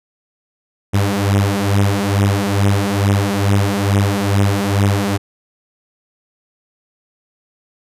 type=beating tone pair; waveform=sawtooth; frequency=98.9 / 101.2 Hz; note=G2 / G#2; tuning=+16 / -44 cents; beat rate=2.3 Hz; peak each=-12 dBFS; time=0.93-5.18 s; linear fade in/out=20 ms; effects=resampled to 32000 Hz